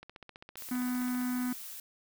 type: click train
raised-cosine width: 0.3 ms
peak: -31 dBFS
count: 19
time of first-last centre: 0.03-1.214 s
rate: 15.2 Hz
type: noise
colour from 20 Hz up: blue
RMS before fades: -44 dBFS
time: 0.57-1.8 s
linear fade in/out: 2 ms
type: harmonic tone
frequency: 249.4 Hz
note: B3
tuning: 17 cents sharp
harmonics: 1 / 3 / 4 / 5 / 6 / 7 / 8 / 9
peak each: -30 / -50 / -50 / -49 / -48 / -53 / -54 / -55 dBFS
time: 0.71-1.53 s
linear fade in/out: 5 ms
effects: none